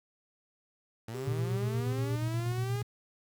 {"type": "linear sweep", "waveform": "sawtooth", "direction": "up", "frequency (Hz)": [108.3, 415.3], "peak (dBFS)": -34, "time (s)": [1.08, 2.82], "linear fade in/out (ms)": 5}
{"type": "tone with pitch glide", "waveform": "triangle", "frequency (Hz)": [395.4, 400.9], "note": ["G4", "G4"], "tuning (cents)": [15, 39], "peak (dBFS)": -36, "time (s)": [1.14, 2.16], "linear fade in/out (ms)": 10, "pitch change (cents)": 24, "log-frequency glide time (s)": [1.46, 1.8]}
{"type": "tone with tremolo", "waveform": "sine", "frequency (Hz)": 118.7, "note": "A#2", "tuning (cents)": 32, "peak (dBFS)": -28, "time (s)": [1.27, 2.83], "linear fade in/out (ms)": 10, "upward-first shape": "square", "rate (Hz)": 8.4, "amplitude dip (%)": 40}
{"effects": ["9-bit"]}